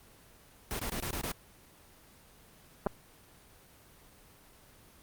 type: noise bursts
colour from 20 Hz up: pink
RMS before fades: -35 dBFS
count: 6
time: 0.71-1.317 s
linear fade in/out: 0 ms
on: 82 ms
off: 23 ms
type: clicks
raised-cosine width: 1 ms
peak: -15 dBFS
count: 2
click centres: 2.864 / 2.869 s
effects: pink hiss -58 dBFS RMS until 5.02 s + Opus 24 kbps